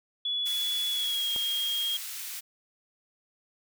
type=tone with pitch glide; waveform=sine; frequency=3410 to 3250 Hz; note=G#7 to G#7; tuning=+45 to -38 cents; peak=-27 dBFS; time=0.25-1.97 s; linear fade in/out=5 ms; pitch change=-83 cents; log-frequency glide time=0.88-1.32 s
type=high-pass noise; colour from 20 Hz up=white; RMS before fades=-38 dBFS; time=0.45-2.41 s; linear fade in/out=20 ms; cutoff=1800 Hz; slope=12 dB/octave
type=click; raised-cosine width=1 ms; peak=-27 dBFS; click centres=1.362 s
effects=none